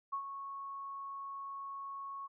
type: tone with ADSR envelope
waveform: sine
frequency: 1103 Hz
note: C#6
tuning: 9 cents flat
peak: -33 dBFS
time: 0.12-2.28 s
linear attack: 15 ms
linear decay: 85 ms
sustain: -8 dB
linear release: 26 ms
effects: none